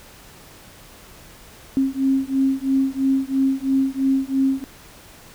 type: beating tone pair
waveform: sine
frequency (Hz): 266.9 / 269.9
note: C4 / C#4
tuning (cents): +35 / -46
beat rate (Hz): 3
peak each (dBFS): -20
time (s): 1.77-4.64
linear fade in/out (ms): 0
effects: pink hiss -45 dBFS RMS until 5.34 s